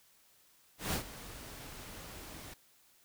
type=noise with ADSR envelope; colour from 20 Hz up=pink; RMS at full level=-33 dBFS; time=0.78-2.54 s; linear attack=150 ms; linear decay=97 ms; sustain=-15 dB; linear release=7 ms; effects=white hiss -66 dBFS RMS until 3.04 s